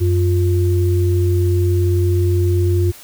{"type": "tone pair together", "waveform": "sine", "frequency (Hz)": [91.9, 351.7], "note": ["F#2", "F4"], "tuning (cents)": [-11, 12], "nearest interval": "octave + major seventh", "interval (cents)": 2323, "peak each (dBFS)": [-13, -19], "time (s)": [0, 2.92], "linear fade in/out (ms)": 20, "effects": ["white hiss -40 dBFS RMS until 3.03 s"]}